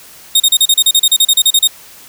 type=tone bursts; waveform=sawtooth; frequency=3707 Hz; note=A#7; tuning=10 cents flat; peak=-3 dBFS; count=16; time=0.35-1.675 s; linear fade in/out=5 ms; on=50 ms; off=35 ms; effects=white hiss -38 dBFS RMS until 2.08 s